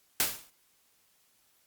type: noise with exponential decay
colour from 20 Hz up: white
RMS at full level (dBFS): -23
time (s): 0.2-0.5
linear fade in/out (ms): 1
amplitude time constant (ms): 64
effects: white hiss -68 dBFS RMS until 1.66 s + Opus 48 kbps